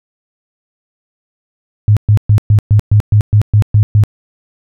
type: tone bursts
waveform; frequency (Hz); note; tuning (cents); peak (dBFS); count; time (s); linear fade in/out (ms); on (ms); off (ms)
sine; 104.9; G#2; +18; -4; 11; 1.88-4.037; 0; 87; 120
effects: none